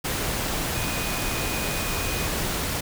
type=tone in noise; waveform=sine; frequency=2482 Hz; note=D#7; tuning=5 cents flat; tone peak=-35 dBFS; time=0.75-2.27 s; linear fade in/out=10 ms; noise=pink; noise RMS=-27 dBFS; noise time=0.04-2.81 s; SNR=-11 dB; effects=none